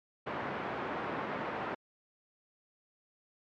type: band-pass noise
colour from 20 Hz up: white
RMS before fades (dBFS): -37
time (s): 0.26-1.75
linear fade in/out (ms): 10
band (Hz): 140 to 1200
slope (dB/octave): 12
effects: low-pass 3000 Hz 12 dB/octave + MP3 96 kbps